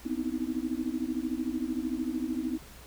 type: tone cluster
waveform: sine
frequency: 247.3 / 260.6 / 308.9 / 322.1 Hz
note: B3 / C4 / D#4 / E4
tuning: +3 / -7 / -12 / -40 cents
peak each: -35 / -34 / -36 / -35 dBFS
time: 0.05-2.58 s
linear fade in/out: 10 ms
effects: added 60 Hz sine -51 dBFS peak until 2.86 s + pink hiss -51 dBFS RMS until 2.86 s